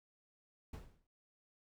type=noise with exponential decay; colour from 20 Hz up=brown; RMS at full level=-43 dBFS; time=0.73-1.07 s; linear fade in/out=5 ms; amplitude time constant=73 ms; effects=none